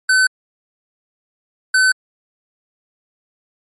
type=tone pair in turn; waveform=square; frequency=1520 / 1520 Hz; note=F#6 / F#6; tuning=+46 / +46 cents; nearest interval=unison; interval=0 cents; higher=neither; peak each=-11 dBFS; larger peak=neither; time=0.09-0.27 / 1.74-1.92 s; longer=neither; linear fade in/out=5 ms; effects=MP3 48 kbps

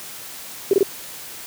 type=tone bursts; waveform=sine; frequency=392 Hz; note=G4; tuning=in tune; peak=-11 dBFS; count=3; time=0.71-0.83 s; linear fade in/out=2 ms; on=24 ms; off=24 ms; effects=white hiss -36 dBFS RMS until 1.46 s + high-pass 80 Hz 12 dB/octave

